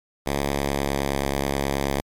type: tone with pitch glide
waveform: 5% pulse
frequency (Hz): 70.1 to 69.33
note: C#2 to C#2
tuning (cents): +20 to +1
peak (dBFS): -11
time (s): 0.26-2.01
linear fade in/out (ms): 5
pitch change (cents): -19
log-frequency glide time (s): 0.52-1.11
effects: MP3 96 kbps